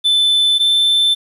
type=tone pair in turn; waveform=triangle; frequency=3520 / 3540 Hz; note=A7 / A7; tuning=0 / +10 cents; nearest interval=unison; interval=10 cents; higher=second; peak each=-9 dBFS; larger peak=neither; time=0.04-0.59 / 0.59-1.15 s; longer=second; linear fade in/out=20 ms; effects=resampled to 32000 Hz + 8-bit